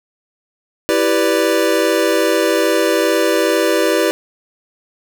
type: chord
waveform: square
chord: E minor seventh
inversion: none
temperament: equal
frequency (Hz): 329.6 / 392 / 493.9 / 587.3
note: E4 / G4 / B4 / D5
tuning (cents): 0 / 0 / 0 / 0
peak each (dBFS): -19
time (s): 0.89-4.11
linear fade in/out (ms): 0
effects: none